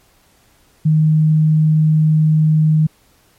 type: tone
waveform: sine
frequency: 155.56 Hz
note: D#3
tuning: in tune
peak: -9 dBFS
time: 0.85-2.87 s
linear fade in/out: 10 ms
effects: pink hiss -54 dBFS RMS until 3.38 s + MP3 64 kbps